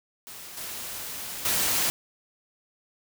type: noise with level steps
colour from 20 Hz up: white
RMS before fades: -42 / -36 / -25 dBFS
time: 0.27-1.9 s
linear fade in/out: 0 ms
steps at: 0.57 / 1.45 s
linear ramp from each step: 2 ms
effects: none